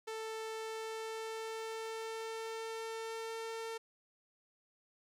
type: tone with pitch glide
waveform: sawtooth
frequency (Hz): 442.6 to 451.6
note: A4 to A4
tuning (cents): +10 to +45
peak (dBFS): -36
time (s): 0.07-3.78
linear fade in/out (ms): 10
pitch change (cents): +35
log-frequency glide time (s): 0.49-3.53
effects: low-pass 10000 Hz 12 dB/octave + 12-bit